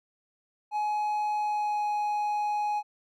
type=tone with pitch glide; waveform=triangle; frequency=842 to 835.7 Hz; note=G#5 to G#5; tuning=+24 to +11 cents; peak=-24 dBFS; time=0.71-2.83 s; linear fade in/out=50 ms; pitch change=-13 cents; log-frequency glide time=1.37-1.85 s; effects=none